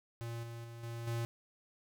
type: tone with level steps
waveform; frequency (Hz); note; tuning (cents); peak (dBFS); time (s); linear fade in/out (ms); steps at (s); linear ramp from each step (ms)
square; 116.6; A#2; +1; -40 / -44 / -47 / -41 / -35; 0.21-1.25; 0; 0.43 / 0.64 / 0.83 / 1.07; 5
effects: none